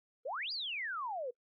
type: exponential two-way sweep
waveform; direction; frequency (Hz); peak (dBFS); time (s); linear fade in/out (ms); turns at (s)
sine; up then down; 466.2 to 4978 to 466.2; -36; 0.25-1.31; 10; 0.52
effects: noise-tail reverb RT60 0.1 s tail -24 dB re dry + AAC 64 kbps